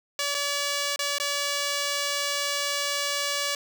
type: tone with dropouts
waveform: 5% pulse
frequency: 572 Hz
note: D5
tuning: 46 cents flat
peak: -14 dBFS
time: 0.19-3.55 s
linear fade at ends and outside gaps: 2 ms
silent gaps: 0.345-0.348 / 0.961-0.991 / 1.184-1.199 s
effects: none